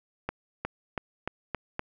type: accelerating click train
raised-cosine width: 0.5 ms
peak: -15 dBFS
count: 6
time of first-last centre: 0.29-1.794 s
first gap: 360 ms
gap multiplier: 0.91
effects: none